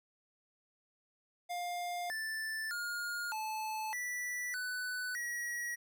square tone with pitch steps, 705 / 1763 / 1424 / 869 / 1964 / 1495 / 1913 Hz, F5 / A6 / F6 / A5 / B6 / F#6 / A#6, +16 / +3 / +33 / -22 / -10 / +17 / +44 cents, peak -37 dBFS, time 1.49-5.76 s, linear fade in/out 20 ms, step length 610 ms, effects none

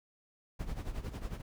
brown noise with tremolo, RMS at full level -36 dBFS, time 0.59-1.42 s, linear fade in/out 10 ms, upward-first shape sine, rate 11 Hz, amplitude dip 75%, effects none

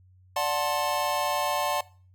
square chord, D dominant seventh, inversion none, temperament just, 587.3 / 734.2 / 881 / 1057.2 Hz, D5 / F#5 / A5 / C6, 0 / -14 / +2 / +18 cents, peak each -31 dBFS, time 0.36-1.81 s, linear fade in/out 5 ms, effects noise-tail reverb RT60 0.4 s tail -21 dB re dry + added 92 Hz sine -54 dBFS peak until 2.14 s

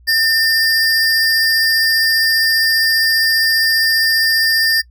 square tone pair together, 1800 / 4805 Hz, A6 / D8, +39 / +39 cents, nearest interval octave + perfect fourth, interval 1700 cents, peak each -15 dBFS, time 0.07-4.82 s, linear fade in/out 20 ms, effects noise-tail reverb RT60 0.1 s tail -25 dB re dry + added 60 Hz sine -43 dBFS peak until 4.9 s

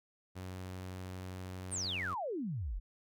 sawtooth tone, 92.5 Hz, F#2, in tune, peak -38 dBFS, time 0.35-2.15 s, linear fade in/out 20 ms
sine exponential sweep, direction down, 9480 to 37 Hz, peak -35 dBFS, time 1.71-2.8 s, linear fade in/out 20 ms
effects none

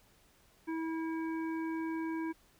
harmonic tone, 324.2 Hz, E4, 29 cents flat, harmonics 1 / 3 / 5 / 7, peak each -34 / -44 / -48 / -51 dBFS, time 0.67-2.33 s, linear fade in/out 20 ms, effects pink hiss -66 dBFS RMS until 2.59 s

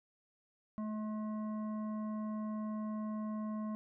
sine tone with frequency modulation, 215.6 Hz, A3, 35 cents flat, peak -36 dBFS, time 0.78-3.75 s, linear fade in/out 0 ms, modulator 855 Hz, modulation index 0.46, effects none

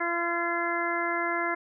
harmonic tone with a mistuned harmonic, 341.7 Hz, F4, 38 cents flat, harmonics 1 / 2 / 3 / 4 / 5 / 6, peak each -33 / -33 / -33 / -33 / -33 / -33 dBFS, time 0-1.55 s, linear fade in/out 10 ms, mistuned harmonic 6, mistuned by +17 cents, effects none

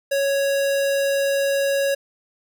square tone, 554.4 Hz, C#5, in tune, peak -19 dBFS, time 0.11-1.95 s, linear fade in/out 10 ms, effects none

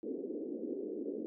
white band-pass noise, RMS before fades -40 dBFS, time 0.03-1.26 s, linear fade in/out 0 ms, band 240 to 450 Hz, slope 48 dB/octave, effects none

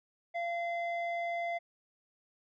square tone with low-pass filter, 687 Hz, F5, 29 cents flat, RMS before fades -35 dBFS, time 0.34-1.59 s, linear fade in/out 20 ms, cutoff 1900 Hz, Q 1.9, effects none

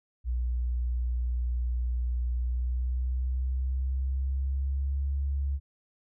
sine tone with pitch glide, 60.7 to 69.32 Hz, B1 to C#2, -29 to +1 cents, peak -26 dBFS, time 0.24-5.6 s, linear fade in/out 50 ms, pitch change +230 cents, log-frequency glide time 2.34-5.1 s, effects none

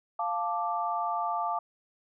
sine chord, D minor, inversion first, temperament equal, 698.5 / 880 / 1174.7 Hz, F5 / A5 / D6, 0 / 0 / 0 cents, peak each -32 dBFS, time 0.19-1.59 s, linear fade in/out 5 ms, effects none

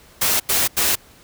white noise bursts, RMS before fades -18 dBFS, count 3, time 0.21-0.956 s, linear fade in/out 10 ms, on 190 ms, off 88 ms, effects pink hiss -49 dBFS RMS until 1.23 s

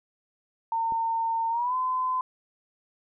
sine tone with pitch glide, 910 to 1021.4 Hz, A#5 to C6, -42 to -42 cents, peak -24 dBFS, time 0.72-2.21 s, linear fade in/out 2 ms, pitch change +200 cents, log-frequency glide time 1.5-1.75 s
click, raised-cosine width 2 ms, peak -29 dBFS, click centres 0.922 s
effects none

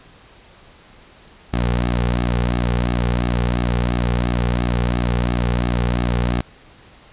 sawtooth tone with flanger, 60 Hz, B1, 49 cents flat, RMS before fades -19 dBFS, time 1.53-6.41 s, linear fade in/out 5 ms, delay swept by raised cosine 2 to 3.2 ms, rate 2.9 Hz, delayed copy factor -0.55, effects pink hiss -47 dBFS RMS until 7.12 s + resampled to 8000 Hz

